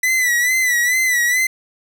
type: tone with vibrato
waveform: 45% pulse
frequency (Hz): 1984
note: B6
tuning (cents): +7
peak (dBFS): -14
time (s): 0.03-1.47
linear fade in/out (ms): 5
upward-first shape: sine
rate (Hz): 2.3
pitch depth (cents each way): 71
effects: none